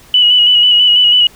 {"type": "tone with vibrato", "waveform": "sine", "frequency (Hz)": 2941, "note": "F#7", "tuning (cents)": -11, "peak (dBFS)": -5, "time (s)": [0.14, 1.27], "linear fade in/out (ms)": 2, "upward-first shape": "square", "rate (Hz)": 6.1, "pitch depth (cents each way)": 25, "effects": ["pink hiss -42 dBFS RMS until 1.35 s"]}